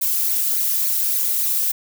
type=noise with flanger; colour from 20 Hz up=violet; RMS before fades=-20 dBFS; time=0.01-1.72 s; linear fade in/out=10 ms; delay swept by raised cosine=0.46 to 2.46 ms; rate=3.5 Hz; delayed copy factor=+0.85; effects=none